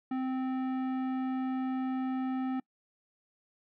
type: tone with tanh clipping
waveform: triangle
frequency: 260 Hz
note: C4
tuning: 11 cents flat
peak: -32 dBFS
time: 0.11-2.6 s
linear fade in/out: 5 ms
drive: 18 dB
effects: noise-tail reverb RT60 0.1 s tail -26 dB re dry